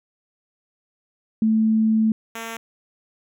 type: tone pair in turn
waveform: sine / 5% pulse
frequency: 220 / 227.2 Hz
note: A3 / A#3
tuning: 0 / -44 cents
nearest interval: minor second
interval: 56 cents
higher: second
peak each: -15 / -19 dBFS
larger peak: first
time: 1.42-2.12 / 2.35-2.57 s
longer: first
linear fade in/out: 2 ms
effects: none